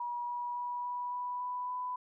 sine tone with pitch steps, 963 / 968.6 / 974.2 / 979.8 / 985.5 / 991.2 / 997 Hz, B5 / B5 / B5 / B5 / B5 / B5 / B5, -44 / -34 / -24 / -14 / -4 / +6 / +16 cents, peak -34 dBFS, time 0-1.96 s, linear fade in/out 5 ms, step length 280 ms, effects none

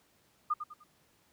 sine tone with echo, 1218 Hz, D#6, 37 cents flat, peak -26 dBFS, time 0.5-0.54 s, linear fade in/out 10 ms, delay 100 ms, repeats 3, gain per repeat -9 dB, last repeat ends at 0.84 s, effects pink hiss -68 dBFS RMS until 1.32 s + high-pass 80 Hz 12 dB/octave

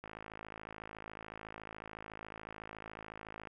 click train, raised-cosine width 0.5 ms, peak -30 dBFS, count 186, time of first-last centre 0.04-3.472 s, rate 53.9 Hz, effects none

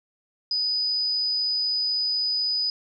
sine tone, 4978 Hz, D#8, in tune, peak -22 dBFS, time 0.51-2.7 s, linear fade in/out 2 ms, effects none

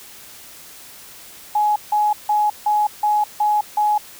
sine tone bursts, 840 Hz, G#5, 19 cents sharp, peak -14 dBFS, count 7, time 1.55-3.98 s, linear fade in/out 5 ms, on 210 ms, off 160 ms, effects white hiss -41 dBFS RMS until 4.19 s

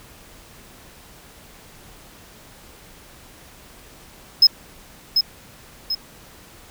triangle tone with echo, 5140 Hz, E8, 45 cents flat, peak -5 dBFS, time 4.42-4.47 s, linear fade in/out 5 ms, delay 740 ms, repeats 2, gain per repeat -7 dB, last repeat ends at 5.95 s, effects tanh soft clip ceiling -3 dBFS + pink hiss -46 dBFS RMS until 6.7 s

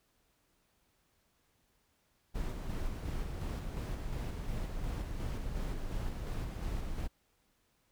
brown noise with tremolo, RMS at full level -36 dBFS, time 2.34-7.08 s, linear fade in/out 20 ms, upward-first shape square, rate 2.8 Hz, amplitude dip 30%, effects pink hiss -74 dBFS RMS until 7.91 s

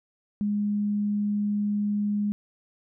sine tone, 206.5 Hz, G#3, 10 cents flat, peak -23 dBFS, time 0.41-2.32 s, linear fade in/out 0 ms, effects none

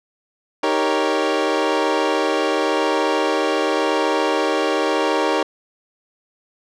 25% pulse chord, Eb dominant seventh, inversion none, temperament equal, 311.1 / 392 / 466.2 / 554.4 Hz, Eb4 / G4 / Bb4 / Db5, 0 / 0 / 0 / 0 cents, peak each -19 dBFS, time 0.63-5.43 s, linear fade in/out 5 ms, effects low-pass 5000 Hz 12 dB/octave

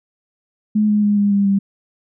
sine tone with pitch steps, 212.2 / 209.2 / 206.2 / 203.2 / 200.3 / 197.42 Hz, G#3 / G#3 / G#3 / G#3 / G3 / G3, +38 / +13 / -12 / -38 / +38 / +13 cents, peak -12 dBFS, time 0.75-1.59 s, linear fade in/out 10 ms, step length 140 ms, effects none

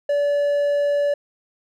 triangle tone, 576 Hz, D5, 34 cents flat, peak -15 dBFS, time 0.09-1.14 s, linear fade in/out 5 ms, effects none

